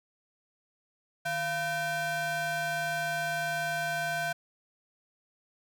square ring-modulated tone, 421.2 Hz, G#4, 24 cents sharp, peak -27 dBFS, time 1.25-4.33 s, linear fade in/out 10 ms, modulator 1110 Hz, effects none

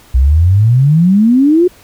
sine exponential sweep, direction up, 60.8 to 370 Hz, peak -5 dBFS, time 0.14-1.68 s, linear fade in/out 10 ms, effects pink hiss -43 dBFS RMS until 1.83 s

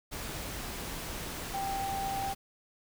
sine tone in noise, 784 Hz, G5, in tune, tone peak -32 dBFS, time 1.53-2.34 s, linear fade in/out 20 ms, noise pink, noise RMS -39 dBFS, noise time 0.11-2.35 s, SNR +4 dB, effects none

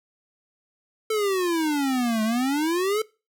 square exponential two-way sweep, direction down then up, 445 to 214.2 to 445 Hz, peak -22 dBFS, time 1.1-3.02 s, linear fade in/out 5 ms, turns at 2.23 s, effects noise-tail reverb RT60 0.3 s tail -22 dB re dry

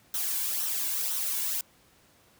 blue noise with flanger, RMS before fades -30 dBFS, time 0.14-1.61 s, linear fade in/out 2 ms, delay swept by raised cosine 0.41 to 1.61 ms, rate 2 Hz, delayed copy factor -0.55, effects pink hiss -61 dBFS RMS until 2.39 s + high-pass 60 Hz 12 dB/octave

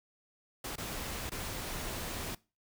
pink noise with dropouts, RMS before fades -39 dBFS, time 0.64-2.35 s, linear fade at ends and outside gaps 5 ms, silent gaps 0.758-0.78 / 1.296-1.317 s, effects noise-tail reverb RT60 0.3 s tail -22 dB re dry

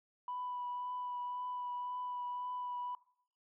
sine tone with vibrato, 987.8 Hz, B5, in tune, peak -37 dBFS, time 0.28-2.95 s, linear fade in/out 2 ms, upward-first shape triangle, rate 1.9 Hz, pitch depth 14 cents each way, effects noise-tail reverb RT60 0.6 s tail -19 dB re dry + tanh soft clip ceiling -33 dBFS

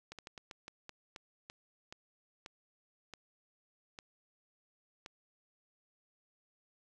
slowing click train, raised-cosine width 0.2 ms, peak -29 dBFS, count 14, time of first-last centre 0.12-5.061 s, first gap 67 ms, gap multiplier 1.26, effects none

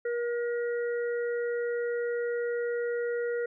harmonic tone, 476.1 Hz, A#4, 37 cents sharp, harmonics 1 / 3 / 4, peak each -28 / -40 / -42 dBFS, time 0.05-3.46 s, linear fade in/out 5 ms, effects none

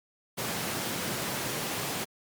pink high-pass noise, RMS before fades -33 dBFS, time 0.37-2.05 s, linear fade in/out 20 ms, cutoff 120 Hz, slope 24 dB/octave, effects Opus 48 kbps

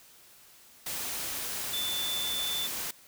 sine tone in noise, 3520 Hz, A7, in tune, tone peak -31 dBFS, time 1.73-2.67 s, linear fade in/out 5 ms, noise white, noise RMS -35 dBFS, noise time 0.86-2.91 s, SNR +1 dB, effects white hiss -56 dBFS RMS until 3.07 s

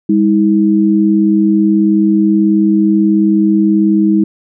sine tone pair together, 201.8 / 320.3 Hz, G#3 / E4, -49 / -50 cents, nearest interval minor sixth, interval 799 cents, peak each -10 dBFS, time 0.09-4.24 s, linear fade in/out 5 ms, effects none

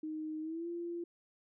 sine tone with pitch glide, 311.1 to 343.2 Hz, D#4 to F4, 0 to -30 cents, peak -37 dBFS, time 0.03-1.04 s, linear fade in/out 5 ms, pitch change +170 cents, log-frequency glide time 0.41-0.68 s, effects none

